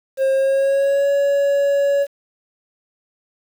triangle tone with pitch glide, 535 to 562.9 Hz, C5 to C#5, +38 to +26 cents, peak -12 dBFS, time 0.17-2.07 s, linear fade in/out 50 ms, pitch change +88 cents, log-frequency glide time 0.32-1.1 s, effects 7-bit

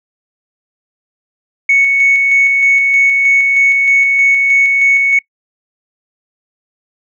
sine tone with tremolo, 2217 Hz, C#7, in tune, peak -5 dBFS, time 1.69-5.19 s, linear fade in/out 5 ms, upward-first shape square, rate 3.2 Hz, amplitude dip 30%, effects noise-tail reverb RT60 0.1 s tail -25 dB re dry + tanh soft clip ceiling -2 dBFS

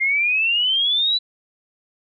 sine exponential sweep, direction up, 2100 to 4000 Hz, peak -16 dBFS, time 0-1.19 s, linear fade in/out 20 ms, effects none

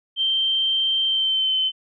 sine tone with pitch glide, 3136 to 3066 Hz, G7 to G7, 0 to -39 cents, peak -18 dBFS, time 0.16-1.72 s, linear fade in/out 50 ms, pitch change -39 cents, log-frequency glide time 1.06-1.55 s, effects none

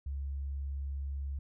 sine tone, 69.3 Hz, C#2, in tune, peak -34 dBFS, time 0.06-1.39 s, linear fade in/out 5 ms, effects none

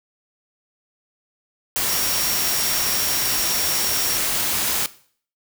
sine tone in noise, 5588 Hz, F8, in tune, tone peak -26 dBFS, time 1.89-4.17 s, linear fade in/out 0 ms, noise white, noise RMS -22 dBFS, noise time 1.76-4.86 s, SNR -7 dB, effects noise-tail reverb RT60 0.5 s tail -17 dB re dry

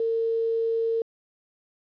sine tone with quantisation, 455 Hz, A#4, 42 cents flat, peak -22 dBFS, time 0-1.02 s, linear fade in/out 2 ms, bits 8, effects resampled to 11025 Hz

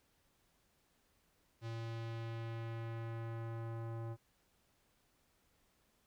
square tone with low-pass filter sweep, 114.5 Hz, A#2, 31 cents flat, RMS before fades -43 dBFS, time 1.61-4.17 s, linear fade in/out 50 ms, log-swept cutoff 5100 to 1000 Hz, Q 1, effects pink hiss -75 dBFS RMS until 6.06 s

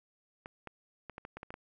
clicks, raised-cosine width 0.5 ms, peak -28 dBFS, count 9, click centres 0.459 / 0.673 / 1.097 / 1.181 / 1.251 / 1.37 / 1.431 / 1.505 / 1.541 s, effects none

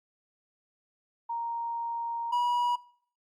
sine / triangle tone pair in turn, 932.3 / 968.5 Hz, A#5 / B5, 0 / -34 cents, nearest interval minor second, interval 66 cents, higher second, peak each -30 / -22 dBFS, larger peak second, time 1.29-2.32 / 2.32-2.76 s, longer first, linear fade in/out 10 ms, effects noise-tail reverb RT60 0.5 s tail -20 dB re dry + Opus 48 kbps

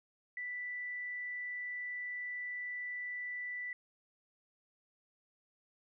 sine tone, 1975.5 Hz, B6, in tune, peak -38 dBFS, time 0.37-3.73 s, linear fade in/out 2 ms, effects none

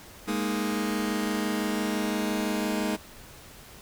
sawtooth chord, Ab suspended second, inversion none, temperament just, 207.7 / 233.6 / 311.5 Hz, Ab3 / Bb3 / Eb4, 0 / +4 / +2 cents, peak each -25 / -28 / -27 dBFS, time 0.27-2.97 s, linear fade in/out 20 ms, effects pink hiss -48 dBFS RMS until 3.81 s

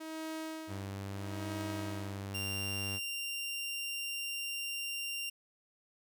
sawtooth tone with tremolo, 317.7 Hz, D#4, 36 cents sharp, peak -34 dBFS, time 0-2.28 s, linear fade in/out 10 ms, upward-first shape sine, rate 0.75 Hz, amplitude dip 95%
sawtooth tone with pitch glide, 97.9 to 98.58 Hz, G2 to G2, -2 to +10 cents, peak -35 dBFS, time 0.67-3 s, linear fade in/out 50 ms, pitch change +12 cents, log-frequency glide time 0.77-1.06 s
sawtooth tone, 2780 Hz, F7, 9 cents flat, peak -33 dBFS, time 2.34-5.3 s, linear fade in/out 10 ms
effects none

